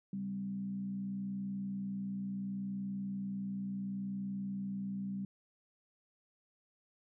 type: tone with frequency modulation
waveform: sine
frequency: 196 Hz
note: G3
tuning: in tune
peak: -36 dBFS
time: 0.13-5.25 s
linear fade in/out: 2 ms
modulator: 60.7 Hz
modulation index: 0.42
effects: none

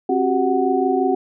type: tone cluster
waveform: sine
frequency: 267.2 / 366 / 391.8 / 742 Hz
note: C4 / F#4 / G4 / F#5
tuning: +36 / -19 / -1 / +5 cents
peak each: -21 dBFS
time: 0.09-1.15 s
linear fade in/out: 5 ms
effects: none

